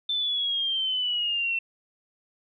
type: exponential sweep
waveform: sine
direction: down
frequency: 3557 to 2689 Hz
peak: -24 dBFS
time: 0.09-1.59 s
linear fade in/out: 5 ms
effects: none